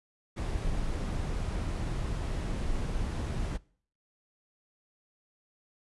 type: noise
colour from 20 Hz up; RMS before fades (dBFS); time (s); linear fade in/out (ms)
brown; -32; 0.36-3.58; 20
effects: noise-tail reverb RT60 0.5 s tail -23 dB re dry + resampled to 24000 Hz